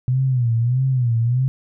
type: tone with vibrato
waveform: sine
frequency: 123.47 Hz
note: B2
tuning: in tune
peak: -15 dBFS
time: 0.08-1.48 s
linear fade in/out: 0 ms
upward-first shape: sine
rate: 1.6 Hz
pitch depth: 130 cents each way
effects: none